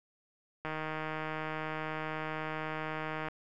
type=click train; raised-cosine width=0.5 ms; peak=-22 dBFS; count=412; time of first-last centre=0.65-3.285 s; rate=156 Hz; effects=none